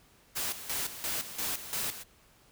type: noise with tremolo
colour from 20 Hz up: white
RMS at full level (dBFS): -33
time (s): 0.35-2.04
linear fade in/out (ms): 20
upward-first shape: square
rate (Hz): 2.9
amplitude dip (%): 70
effects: pink hiss -62 dBFS RMS until 2.51 s